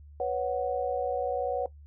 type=chord; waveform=sine; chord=B suspended second; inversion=none; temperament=equal; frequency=493.9 / 554.4 / 740 Hz; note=B4 / C#5 / F#5; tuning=0 / 0 / 0 cents; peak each=-31 dBFS; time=0.2-1.66 s; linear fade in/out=2 ms; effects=noise-tail reverb RT60 0.1 s tail -17 dB re dry + added 73 Hz sine -47 dBFS peak until 1.86 s